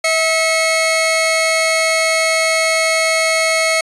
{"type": "tone pair together", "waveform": "sawtooth", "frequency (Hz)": [646.7, 2184], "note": ["E5", "C#7"], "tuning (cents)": [-33, -26], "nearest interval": "octave + major sixth", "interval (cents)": 2107, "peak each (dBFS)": -12, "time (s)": [0.04, 3.81], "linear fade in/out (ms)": 5, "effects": ["resampled to 24000 Hz"]}